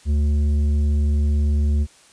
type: tone with tanh clipping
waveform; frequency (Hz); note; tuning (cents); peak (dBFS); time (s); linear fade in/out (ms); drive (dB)
sine; 73.5; D2; +2; -17; 0.05-1.87; 50; 8
effects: white hiss -51 dBFS RMS until 2.12 s + resampled to 22050 Hz